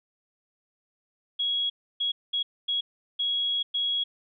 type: tone bursts at uneven times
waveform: sine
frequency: 3322 Hz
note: G#7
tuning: in tune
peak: -24 dBFS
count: 6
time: 1.39-1.7 / 2-2.12 / 2.33-2.43 / 2.68-2.81 / 3.19-3.63 / 3.74-4.04 s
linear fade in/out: 10 ms
effects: none